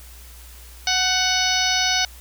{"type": "harmonic tone with a mistuned harmonic", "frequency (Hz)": 740, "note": "F#5", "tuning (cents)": 0, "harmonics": [1, 2, 3, 4, 5, 6, 7, 8], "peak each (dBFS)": [-26, -26, -26, -26, -26, -26, -26, -26], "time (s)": [0.87, 2.05], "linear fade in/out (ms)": 2, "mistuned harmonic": 2, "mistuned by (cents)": 23, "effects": ["added 60 Hz sine -41 dBFS peak until 2.2 s", "white hiss -46 dBFS RMS until 2.2 s"]}